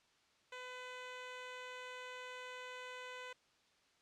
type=tone; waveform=10% pulse; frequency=503 Hz; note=B4; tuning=32 cents sharp; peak=-38 dBFS; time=0.52-3.33 s; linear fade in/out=5 ms; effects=white hiss -72 dBFS RMS until 4.01 s + low-pass 5000 Hz 12 dB/octave